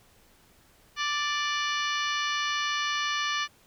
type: harmonic tone with a mistuned harmonic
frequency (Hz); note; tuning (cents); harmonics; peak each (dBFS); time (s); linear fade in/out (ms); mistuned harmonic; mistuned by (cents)
587.3; D5; 0; 2 / 3 / 4 / 5 / 6 / 7 / 8 / 9 / 10; -31 / -32 / -35 / -34 / -37 / -40 / -44 / -44 / -41; 0.96-3.48; 50; 7; +58
effects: pink hiss -60 dBFS RMS until 3.66 s